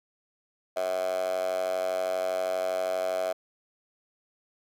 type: tone with high-pass filter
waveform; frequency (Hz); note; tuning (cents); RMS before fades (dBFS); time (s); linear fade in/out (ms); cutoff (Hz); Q
10% pulse; 92.5; F#2; 0; -29; 0.76-3.33; 10; 650; 8.3
effects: none